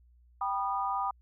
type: chord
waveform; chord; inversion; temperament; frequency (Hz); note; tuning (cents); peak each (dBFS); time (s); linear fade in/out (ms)
sine; G augmented; none; just; 784 / 980 / 1225; G5 / B5 / D#6; 0 / -14 / -27; -33; 0.41-1.11; 5
effects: added 60 Hz sine -58 dBFS peak until 1.21 s